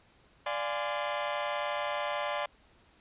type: chord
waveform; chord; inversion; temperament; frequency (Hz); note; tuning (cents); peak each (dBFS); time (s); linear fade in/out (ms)
sawtooth; D half-diminished seventh; none; equal with one note detuned; 587.3 / 698.5 / 830.6 / 1028.5; D5 / F5 / Ab5 / C6; 0 / 0 / 0 / -30; -30 / -35 / -34 / -33; 0.46-2.46; 5
effects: pink hiss -63 dBFS RMS until 3 s + resampled to 8000 Hz